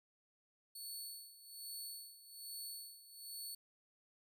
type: tone with tremolo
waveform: 15% pulse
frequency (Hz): 4435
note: C#8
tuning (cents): 0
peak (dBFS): -38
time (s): 0.75-3.55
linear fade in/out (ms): 5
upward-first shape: sine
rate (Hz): 1.2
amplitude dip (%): 80
effects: none